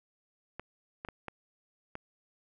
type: clicks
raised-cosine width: 0.5 ms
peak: -24 dBFS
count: 5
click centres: 0.596 / 1.049 / 1.087 / 1.283 / 1.954 s
effects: none